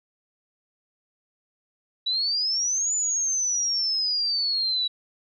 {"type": "exponential two-way sweep", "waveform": "sine", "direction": "up then down", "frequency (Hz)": [3893, 7040, 3893], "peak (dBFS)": -22, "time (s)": [2.06, 4.88], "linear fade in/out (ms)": 10, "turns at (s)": 2.94, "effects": []}